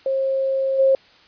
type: tone with level steps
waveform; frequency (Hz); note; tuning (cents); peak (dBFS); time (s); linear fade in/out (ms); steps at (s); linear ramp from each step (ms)
sine; 536; C5; +42; -18 / -12; 0.06-0.95; 2; 0.78; 20
effects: white hiss -51 dBFS RMS until 1.27 s + resampled to 11025 Hz